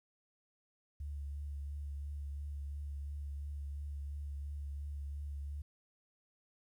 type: tone with vibrato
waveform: sine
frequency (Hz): 71.7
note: D2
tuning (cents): -41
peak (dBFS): -39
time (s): 1-5.62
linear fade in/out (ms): 5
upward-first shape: triangle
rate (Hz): 2.9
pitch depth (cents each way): 29
effects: 12-bit